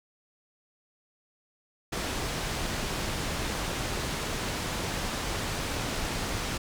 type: low-pass noise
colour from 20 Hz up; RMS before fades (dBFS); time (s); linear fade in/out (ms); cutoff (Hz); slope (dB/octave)
pink; -32; 1.92-6.58; 10; 8000; 12
effects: none